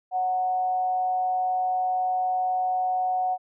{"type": "tone with frequency modulation", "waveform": "sine", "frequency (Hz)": 738, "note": "F#5", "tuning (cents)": -5, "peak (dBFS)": -22, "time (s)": [0.11, 3.38], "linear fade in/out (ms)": 50, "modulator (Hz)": 181, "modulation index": 0.21, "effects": []}